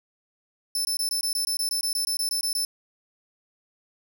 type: tone bursts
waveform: 25% pulse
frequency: 5280 Hz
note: E8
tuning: 2 cents sharp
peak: -19 dBFS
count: 16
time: 0.75-2.65 s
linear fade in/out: 2 ms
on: 100 ms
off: 20 ms
effects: none